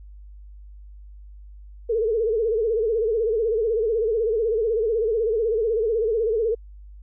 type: tone with vibrato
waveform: sine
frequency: 446.6 Hz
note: A4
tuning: 26 cents sharp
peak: -19 dBFS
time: 1.89-6.55 s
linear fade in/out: 10 ms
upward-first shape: sine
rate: 16 Hz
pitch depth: 110 cents each way
effects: added 50 Hz sine -40 dBFS peak until 7.02 s